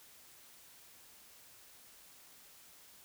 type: silence
effects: white hiss -59 dBFS RMS until 3.04 s